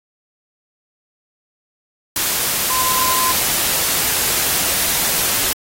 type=tone in noise; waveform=sine; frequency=1028 Hz; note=C6; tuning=31 cents flat; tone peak=-19 dBFS; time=2.7-3.32 s; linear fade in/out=2 ms; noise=white; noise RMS=-18 dBFS; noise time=2.16-5.53 s; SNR=-4 dB; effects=AAC 48 kbps